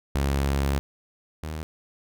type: tone pair in turn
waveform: sawtooth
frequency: 69.3 / 77.93 Hz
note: C#2 / D#2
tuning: 0 / +3 cents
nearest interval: major second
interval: 203 cents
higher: second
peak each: -18 / -27 dBFS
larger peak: first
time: 0.15-0.79 / 1.43-1.63 s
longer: first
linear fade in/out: 0 ms
effects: none